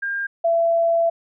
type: tone pair in turn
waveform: sine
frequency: 1605 / 670.7 Hz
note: G6 / E5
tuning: +40 / +30 cents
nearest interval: octave + minor third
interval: 1510 cents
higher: first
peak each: -22 / -15 dBFS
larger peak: second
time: 0.02-0.27 / 0.44-1.1 s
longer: second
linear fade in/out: 10 ms
effects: none